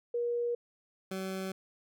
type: tone pair in turn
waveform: sine / 20% pulse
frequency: 477 / 189.9 Hz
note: A#4 / F#3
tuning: +40 / +45 cents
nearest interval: octave + major third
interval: 1595 cents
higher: first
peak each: -29 / -30 dBFS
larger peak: first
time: 0.14-0.55 / 1.11-1.52 s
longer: neither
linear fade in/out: 5 ms
effects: none